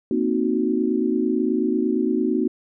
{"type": "chord", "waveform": "sine", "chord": "C half-diminished seventh", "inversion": "third", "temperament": "equal", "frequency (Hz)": [233.1, 261.6, 311.1, 370], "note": ["Bb3", "C4", "Eb4", "Gb4"], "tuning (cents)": [0, 0, 0, 0], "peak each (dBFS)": -24, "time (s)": [0.11, 2.48], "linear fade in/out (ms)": 2, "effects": []}